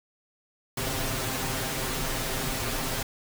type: noise with comb filter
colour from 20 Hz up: pink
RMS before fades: -30 dBFS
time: 0.77-3.03 s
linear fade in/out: 5 ms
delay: 7.6 ms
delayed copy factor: +0.75
effects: none